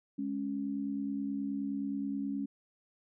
sine tone pair together, 207.7 / 277.2 Hz, G#3 / C#4, 0 / 0 cents, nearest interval perfect fourth, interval 500 cents, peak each -37 / -34 dBFS, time 0.18-2.46 s, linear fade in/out 10 ms, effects none

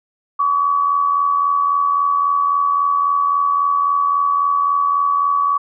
sine tone with amplitude modulation, 1135 Hz, C#6, 41 cents sharp, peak -11 dBFS, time 0.39-5.58 s, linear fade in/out 10 ms, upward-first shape sine, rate 83.7 Hz, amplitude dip 50%, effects none

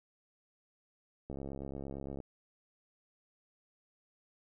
click train, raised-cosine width 2 ms, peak -29 dBFS, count 63, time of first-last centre 1.3-2.202 s, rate 68.7 Hz, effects none

